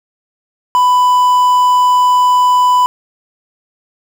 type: tone with quantisation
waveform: triangle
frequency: 995 Hz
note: B5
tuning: 13 cents sharp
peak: -5 dBFS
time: 0.75-2.86 s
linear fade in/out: 0 ms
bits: 5
effects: none